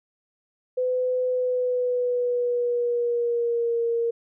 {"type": "tone with pitch glide", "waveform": "sine", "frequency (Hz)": [505, 465.8], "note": ["B4", "A#4"], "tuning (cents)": [39, -1], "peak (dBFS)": -21, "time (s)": [0.77, 4.11], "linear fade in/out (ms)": 10, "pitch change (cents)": -140, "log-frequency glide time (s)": [1.27, 3.82], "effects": []}